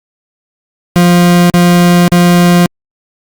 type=tone bursts; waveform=40% pulse; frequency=175.3 Hz; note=F3; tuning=7 cents sharp; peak=-3 dBFS; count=3; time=0.96-2.66 s; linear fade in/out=0 ms; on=540 ms; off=40 ms; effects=Opus 48 kbps